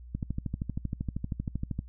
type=click train; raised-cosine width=5 ms; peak=-19 dBFS; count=22; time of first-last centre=0.15-1.791 s; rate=12.8 Hz; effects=noise-tail reverb RT60 0.1 s tail -25 dB re dry + added 60 Hz sine -44 dBFS peak until 1.88 s